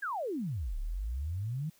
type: exponential two-way sweep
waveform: sine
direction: down then up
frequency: 1708 to 33.53 to 165.1 Hz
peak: -32 dBFS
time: 0.02-1.7 s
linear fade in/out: 10 ms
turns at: 0.78 s
effects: white hiss -65 dBFS RMS until 1.79 s